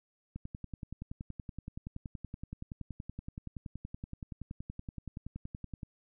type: click train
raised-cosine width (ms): 5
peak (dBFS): -28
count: 59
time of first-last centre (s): 0.36-5.832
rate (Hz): 10.6
effects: none